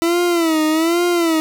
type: tone with vibrato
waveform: 40% pulse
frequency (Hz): 330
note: E4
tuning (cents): +2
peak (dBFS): -13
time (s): 0.02-1.4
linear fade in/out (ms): 0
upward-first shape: sine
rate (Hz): 1.2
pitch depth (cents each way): 110
effects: none